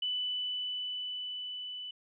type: tone with level ramp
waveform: sine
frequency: 2987 Hz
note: F#7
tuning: 16 cents sharp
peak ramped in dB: -30 to -39 dBFS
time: 0.02-1.91 s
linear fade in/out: 5 ms
effects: none